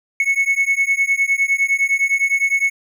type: beating tone pair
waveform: triangle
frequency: 2198 / 2207.8 Hz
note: C#7 / C#7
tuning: -15 / -8 cents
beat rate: 9.8 Hz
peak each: -16 / -16 dBFS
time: 0.2-2.7 s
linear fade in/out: 2 ms
effects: none